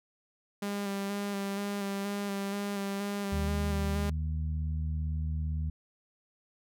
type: tone with vibrato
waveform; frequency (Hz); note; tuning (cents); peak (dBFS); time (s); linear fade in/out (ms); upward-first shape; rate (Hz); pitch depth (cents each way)
sawtooth; 200.1; G3; +36; -28; 0.62-4.1; 5; square; 2.1; 18
type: harmonic tone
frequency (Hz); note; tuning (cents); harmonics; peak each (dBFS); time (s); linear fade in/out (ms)
77.78; D#2; 0; 1 / 2 / 3; -30 / -37 / -48; 3.32-5.7; 5
effects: none